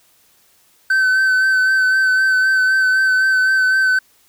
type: tone with vibrato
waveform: triangle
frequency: 1531 Hz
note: G6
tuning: 41 cents flat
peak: -10 dBFS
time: 0.9-3.99 s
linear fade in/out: 5 ms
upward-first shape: sine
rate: 3.9 Hz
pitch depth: 22 cents each way
effects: white hiss -55 dBFS RMS until 4.28 s